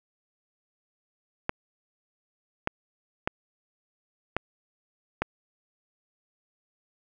clicks, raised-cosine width 0.5 ms, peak -10 dBFS, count 5, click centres 1.494 / 2.674 / 3.275 / 4.366 / 5.22 s, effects none

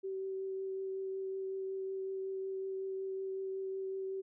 sine tone with vibrato, 383.5 Hz, G4, 38 cents flat, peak -36 dBFS, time 0.03-4.22 s, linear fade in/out 20 ms, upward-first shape triangle, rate 5.4 Hz, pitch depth 11 cents each way, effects none

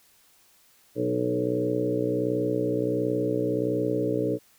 harmonic tone with a mistuned harmonic, 61.4 Hz, B1, 9 cents flat, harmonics 2 / 3 / 4 / 5 / 6 / 7 / 8 / 9, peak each -33 / -37 / -37 / -28 / -37 / -28 / -33 / -32 dBFS, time 0.95-4.39 s, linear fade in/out 50 ms, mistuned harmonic 7, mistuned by +15 cents, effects white hiss -60 dBFS RMS until 4.58 s

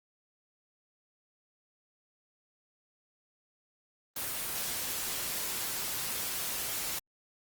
white noise, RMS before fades -35 dBFS, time 4.16-6.99 s, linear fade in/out 5 ms, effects Opus 24 kbps

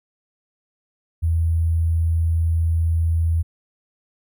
sine tone with sample-and-hold, 82.41 Hz, E2, in tune, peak -16 dBFS, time 1.22-3.43 s, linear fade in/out 20 ms, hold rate 11025 Hz, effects none

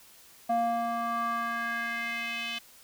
square tone with band-pass filter sweep, 233.1 Hz, A#3, in tune, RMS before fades -31 dBFS, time 0.49-2.59 s, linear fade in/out 10 ms, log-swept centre 680 to 3000 Hz, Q 3.4, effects white hiss -55 dBFS RMS until 2.83 s

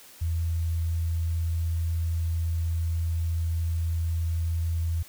sine tone, 82.9 Hz, E2, 10 cents sharp, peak -24 dBFS, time 0.21-5.03 s, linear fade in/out 10 ms, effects white hiss -50 dBFS RMS until 5.08 s

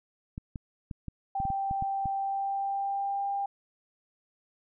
clicks, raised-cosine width 5 ms, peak -24 dBFS, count 10, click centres 0.379 / 0.558 / 0.912 / 1.083 / 1.402 / 1.453 / 1.503 / 1.711 / 1.824 / 2.057 s
sine tone with pitch glide, 784 to 797.2 Hz, G5 to G5, 0 to +29 cents, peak -28 dBFS, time 1.35-3.46 s, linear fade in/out 5 ms, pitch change +29 cents, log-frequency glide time 2.19-3.29 s
effects none

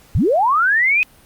sine linear sweep, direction up, 58.2 to 2546 Hz, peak -12 dBFS, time 0.15-1.03 s, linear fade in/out 0 ms, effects pink hiss -49 dBFS RMS until 1.25 s + Opus 48 kbps

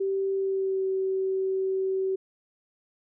sine tone with pitch glide, 388.5 to 381.4 Hz, G4 to G4, -16 to -47 cents, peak -24 dBFS, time 0-2.16 s, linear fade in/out 10 ms, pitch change -31 cents, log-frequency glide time 0.34-0.86 s, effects none

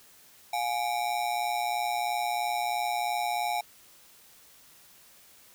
square ring-modulated tone, 772 Hz, G5, 27 cents flat, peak -25 dBFS, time 0.53-3.61 s, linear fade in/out 5 ms, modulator 61.5 Hz, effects white hiss -56 dBFS RMS until 5.54 s

